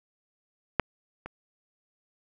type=clicks; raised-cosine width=0.5 ms; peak=-6 / -23 dBFS; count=2; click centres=0.797 / 1.26 s; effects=none